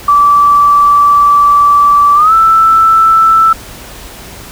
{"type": "tone with pitch glide", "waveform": "sine", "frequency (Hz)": [1159, 1323.7], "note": ["D6", "E6"], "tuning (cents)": [-23, 7], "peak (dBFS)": -3, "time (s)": [0.08, 3.53], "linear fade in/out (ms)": 5, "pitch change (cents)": 230, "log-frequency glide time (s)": [2.15, 2.33], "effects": ["added 50 Hz sine -36 dBFS peak until 4.51 s", "pink hiss -30 dBFS RMS until 4.51 s"]}